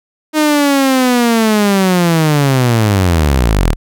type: linear sweep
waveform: sawtooth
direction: down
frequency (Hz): 311.1 to 33.8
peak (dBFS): -5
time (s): 0.33-3.76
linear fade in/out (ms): 50
effects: none